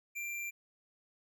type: tone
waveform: square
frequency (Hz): 2367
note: D7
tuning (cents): +13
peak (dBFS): -38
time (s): 0.15-0.51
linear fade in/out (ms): 20
effects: none